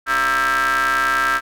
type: ring-modulated tone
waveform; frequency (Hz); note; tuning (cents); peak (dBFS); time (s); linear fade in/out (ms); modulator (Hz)
40% pulse; 130; C3; -11; -12; 0.06-1.41; 50; 1460
effects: none